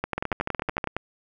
two click trains, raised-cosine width 0.5 ms, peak -11 / -12 dBFS, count 11 / 10, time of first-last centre 0.04-0.966 / 0.18-0.842 s, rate 10.8 / 13.6 Hz, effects none

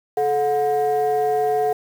sine tone pair together, 432.3 / 727 Hz, A4 / F#5, -31 / -31 cents, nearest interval major sixth, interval 900 cents, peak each -18 dBFS, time 0.17-1.73 s, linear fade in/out 5 ms, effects tanh soft clip ceiling -13 dBFS + 7-bit

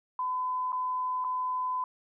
sine tone with dropouts, 1011 Hz, B5, 40 cents sharp, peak -28 dBFS, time 0.19-1.84 s, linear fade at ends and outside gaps 2 ms, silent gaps 0.721-0.728 / 1.242-1.246 s, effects none

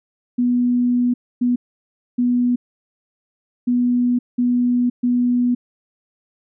sine tone bursts at uneven times, 244.9 Hz, B3, 14 cents flat, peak -14 dBFS, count 6, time 0.38-1.14 / 1.41-1.56 / 2.18-2.56 / 3.67-4.19 / 4.38-4.9 / 5.03-5.55 s, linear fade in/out 10 ms, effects none

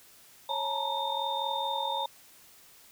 sine tone cluster, 549 / 862 / 906 / 947 / 3640 Hz, C#5 / A5 / A#5 / A#5 / A#7, -17 / -36 / -50 / +27 / -42 cents, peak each -37 / -35 / -36 / -34 / -35 dBFS, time 0.49-2.06 s, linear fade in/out 5 ms, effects white hiss -56 dBFS RMS until 2.91 s

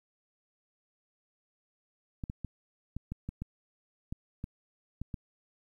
clicks, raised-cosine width 5 ms, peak -24 dBFS, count 11, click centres 2.238 / 2.299 / 2.447 / 2.966 / 3.12 / 3.29 / 3.42 / 4.125 / 4.441 / 5.016 / 5.142 s, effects 11-bit

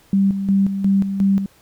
sine tone with tremolo, 195.9 Hz, G3, 1 cent flat, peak -12 dBFS, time 0.13-1.46 s, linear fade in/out 2 ms, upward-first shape square, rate 2.8 Hz, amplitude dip 60%, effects pink hiss -53 dBFS RMS until 1.61 s

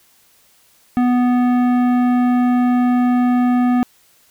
sine tone with tanh clipping, 246.9 Hz, B3, in tune, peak -14 dBFS, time 0.97-3.83 s, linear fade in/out 0 ms, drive 14 dB, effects white hiss -54 dBFS RMS until 4.3 s

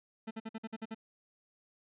40% pulse tone bursts, 222.1 Hz, A3, 16 cents sharp, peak -37 dBFS, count 8, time 0.27-0.947 s, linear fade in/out 10 ms, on 40 ms, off 51 ms, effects resampled to 8000 Hz

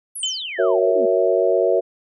sine exponential sweep, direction down, 11650 to 214.4 Hz, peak -27 dBFS, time 0.15-1.06 s, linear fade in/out 10 ms
sine tone with exponential decay, 3062 Hz, G7, 41 cents flat, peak -18 dBFS, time 0.23-0.74 s, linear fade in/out 2 ms, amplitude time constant 110 ms
sine chord, F# dominant seventh, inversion none, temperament equal, 370 / 466.2 / 554.4 / 659.3 Hz, F#4 / A#4 / C#5 / E5, 0 / 0 / 0 / 0 cents, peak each -20 dBFS, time 0.58-1.81 s, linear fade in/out 20 ms
effects none

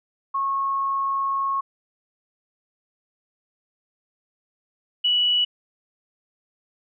sine tone pair in turn, 1094 / 2944 Hz, C#6 / F#7, -23 / -9 cents, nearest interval octave + perfect fourth, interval 1714 cents, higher second, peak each -21 / -17 dBFS, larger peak second, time 0.34-1.61 / 5.04-5.45 s, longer first, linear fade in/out 10 ms, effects none

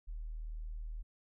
sine tone, 39.2 Hz, D#1, 14 cents sharp, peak -39 dBFS, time 0.07-1.03 s, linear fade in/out 20 ms, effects none

